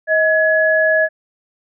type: tone pair together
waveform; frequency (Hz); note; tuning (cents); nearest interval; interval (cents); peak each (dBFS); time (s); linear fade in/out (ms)
sine; 633 / 1690; D#5 / G#6; +30 / +30; octave + perfect fourth; 1700; -14; 0.07-1.09; 50
effects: none